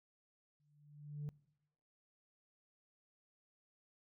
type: tone with exponential growth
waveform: sine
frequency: 147.2 Hz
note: D3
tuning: 4 cents sharp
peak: -36 dBFS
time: 0.6-1.29 s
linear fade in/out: 0 ms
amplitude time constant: 150 ms
effects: noise-tail reverb RT60 0.9 s tail -24 dB re dry + tanh soft clip ceiling -38 dBFS